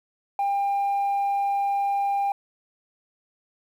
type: tone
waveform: sine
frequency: 799 Hz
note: G5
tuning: 33 cents sharp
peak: -19 dBFS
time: 0.39-2.32 s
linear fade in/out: 2 ms
effects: tanh soft clip ceiling -20 dBFS + 9-bit